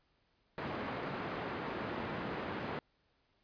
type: band-pass noise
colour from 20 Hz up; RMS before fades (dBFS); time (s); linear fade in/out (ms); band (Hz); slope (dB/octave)
pink; -40; 0.58-2.79; 0; 150 to 1900; 12
effects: pink hiss -75 dBFS RMS until 3.43 s + resampled to 11025 Hz